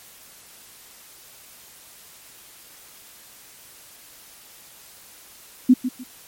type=tone with echo; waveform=sine; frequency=253.1 Hz; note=B3; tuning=43 cents sharp; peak=-8 dBFS; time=5.69-5.74 s; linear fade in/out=10 ms; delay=150 ms; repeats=2; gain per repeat=-12 dB; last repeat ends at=6.04 s; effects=white hiss -47 dBFS RMS until 6.27 s + MP3 64 kbps